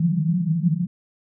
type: band-pass noise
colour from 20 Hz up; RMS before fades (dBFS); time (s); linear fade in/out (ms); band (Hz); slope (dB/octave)
pink; -21; 0-0.87; 5; 160 to 180; 96
effects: none